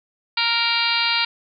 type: harmonic tone with a mistuned harmonic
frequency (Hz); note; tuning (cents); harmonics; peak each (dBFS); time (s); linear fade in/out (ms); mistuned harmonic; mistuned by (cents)
466.2; A#4; 0; 2 / 3 / 4 / 5 / 6 / 7 / 8 / 9 / 10; -27 / -27 / -31 / -24 / -25 / -30 / -27 / -25 / -27; 0.37-1.25; 5; 9; -26
effects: none